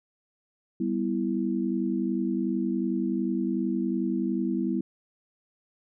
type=chord; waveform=sine; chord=E minor; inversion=first; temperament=equal; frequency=196 / 246.9 / 329.6 Hz; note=G3 / B3 / E4; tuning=0 / 0 / 0 cents; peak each=-29 dBFS; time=0.8-4.81 s; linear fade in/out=5 ms; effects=none